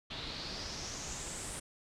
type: noise with low-pass filter sweep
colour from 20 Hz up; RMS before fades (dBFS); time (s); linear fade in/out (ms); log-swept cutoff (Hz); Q
pink; -42; 0.1-1.6; 10; 3700 to 9200; 4.8
effects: none